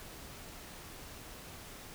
silence, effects pink hiss -49 dBFS RMS until 1.94 s

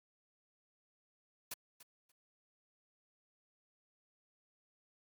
white noise with echo, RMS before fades -42 dBFS, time 1.51-1.54 s, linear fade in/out 5 ms, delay 290 ms, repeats 2, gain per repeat -15 dB, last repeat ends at 2.12 s, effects high-pass 150 Hz 12 dB/octave + Opus 48 kbps

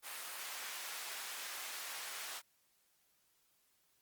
pink high-pass noise, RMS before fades -45 dBFS, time 0.02-2.42 s, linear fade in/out 50 ms, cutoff 1100 Hz, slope 12 dB/octave, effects white hiss -75 dBFS RMS until 4.01 s + Opus 32 kbps

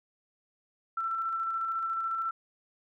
sine tone with tremolo, 1339 Hz, E6, 27 cents sharp, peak -28 dBFS, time 0.97-2.31 s, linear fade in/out 5 ms, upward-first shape square, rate 14 Hz, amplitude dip 25%, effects none

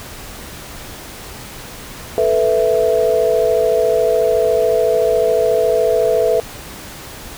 sine chord, A suspended second, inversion none, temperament equal, 440 / 493.9 / 659.3 Hz, A4 / B4 / E5, 0 / 0 / 0 cents, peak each -16 dBFS, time 2.18-6.4 s, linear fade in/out 0 ms, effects pink hiss -33 dBFS RMS until 7.37 s

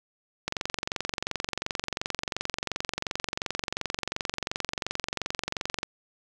click train, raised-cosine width 0.2 ms, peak -11 dBFS, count 123, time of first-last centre 0.48-5.831 s, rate 22.8 Hz, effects none

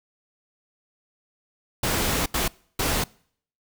pink noise bursts at uneven times, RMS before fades -24 dBFS, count 3, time 1.83-2.26 / 2.34-2.48 / 2.79-3.04 s, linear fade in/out 5 ms, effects noise-tail reverb RT60 0.6 s tail -25 dB re dry

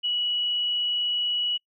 sine tone, 2931 Hz, F#7, 17 cents flat, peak -23 dBFS, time 0.03-1.58 s, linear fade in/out 20 ms, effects noise-tail reverb RT60 0.1 s tail -26 dB re dry

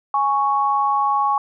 sine tone pair together, 830.6 / 1108.7 Hz, G#5 / C#6, 0 / 0 cents, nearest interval perfect fourth, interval 500 cents, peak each -19 / -18 dBFS, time 0.14-1.38 s, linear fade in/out 2 ms, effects none

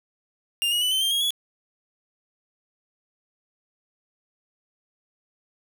45% pulse tone with pitch steps, 2804 / 2893 / 2984 / 3079 / 3177 / 3277 / 3381 Hz, F7 / F#7 / F#7 / G7 / G7 / G#7 / G#7, +6 / -40 / +14 / -32 / +23 / -24 / +30 cents, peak -21 dBFS, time 0.62-1.306 s, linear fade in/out 0 ms, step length 98 ms, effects none

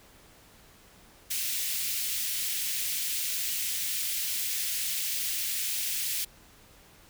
white high-pass noise, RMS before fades -31 dBFS, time 1.3-6.25 s, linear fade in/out 10 ms, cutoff 2100 Hz, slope 24 dB/octave, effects pink hiss -56 dBFS RMS until 7.09 s

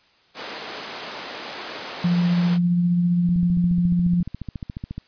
pink high-pass noise, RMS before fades -33 dBFS, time 0.34-2.59 s, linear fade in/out 50 ms, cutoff 380 Hz, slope 12 dB/octave
sine tone with tremolo, 174.9 Hz, F3, 3 cents sharp, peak -15 dBFS, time 2.04-4.23 s, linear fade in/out 5 ms, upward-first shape triangle, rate 15 Hz, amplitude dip 30%
click train, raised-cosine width 5 ms, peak -18 dBFS, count 25, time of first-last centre 3.29-4.98 s, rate 14.2 Hz
effects white hiss -58 dBFS RMS until 5.07 s + resampled to 11025 Hz

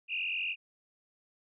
sine tone with frequency modulation, 2637 Hz, E7, in tune, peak -31 dBFS, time 0.08-0.56 s, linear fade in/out 50 ms, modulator 45.1 Hz, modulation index 4.3, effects none

